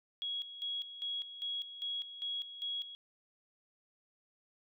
sine tone with tremolo, 3322 Hz, G#7, in tune, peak -35 dBFS, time 0.22-2.95 s, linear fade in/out 0 ms, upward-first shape square, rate 2.5 Hz, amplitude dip 70%, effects none

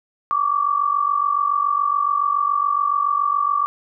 sine tone pair together, 1128.9 / 1176 Hz, C#6 / D6, +31 / +2 cents, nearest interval minor second, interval 71 cents, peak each -20 / -19 dBFS, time 0.31-3.66 s, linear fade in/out 0 ms, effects none

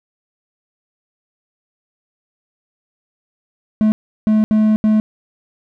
triangle tone bursts at uneven times, 215.6 Hz, A3, 35 cents flat, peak -8 dBFS, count 4, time 3.81-3.92 / 4.27-4.44 / 4.51-4.76 / 4.84-5 s, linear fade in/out 0 ms, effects none

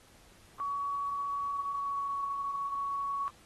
sine tone with pitch glide, 1127 to 1117.3 Hz, C#6 to C#6, +28 to +13 cents, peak -31 dBFS, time 0.6-3.28 s, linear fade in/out 0 ms, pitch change -15 cents, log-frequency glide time 1.49-2.15 s, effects pink hiss -60 dBFS RMS until 3.45 s + AAC 32 kbps

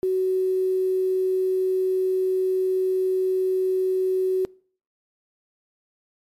sine tone with quantisation, 374.3 Hz, F#4, 20 cents sharp, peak -19 dBFS, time 0.03-4.45 s, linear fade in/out 0 ms, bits 8, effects noise-tail reverb RT60 0.5 s tail -25 dB re dry + MP3 64 kbps

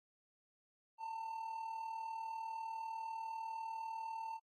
triangle tone with amplitude modulation, 898 Hz, A5, 35 cents sharp, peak -37 dBFS, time 0.98-4.4 s, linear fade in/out 50 ms, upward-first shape sine, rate 40 Hz, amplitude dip 55%, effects AAC 48 kbps

